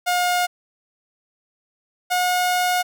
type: tone pair in turn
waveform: sawtooth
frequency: 715 / 722.5 Hz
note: F5 / F#5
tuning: +41 / -41 cents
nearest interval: unison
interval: 18 cents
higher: second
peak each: -14 dBFS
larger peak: neither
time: 0.06-0.47 / 2.1-2.83 s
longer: second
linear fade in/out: 20 ms
effects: none